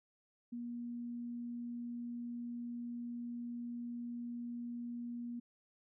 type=tone; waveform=sine; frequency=238.8 Hz; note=A#3; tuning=42 cents sharp; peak=-40 dBFS; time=0.52-5.4 s; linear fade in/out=10 ms; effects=none